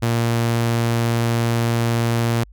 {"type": "tone", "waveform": "sawtooth", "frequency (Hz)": 116.7, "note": "A#2", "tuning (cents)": 2, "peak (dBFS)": -13, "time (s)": [0.02, 2.44], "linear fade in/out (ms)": 10, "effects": ["added 50 Hz sine -42 dBFS peak until 2.52 s"]}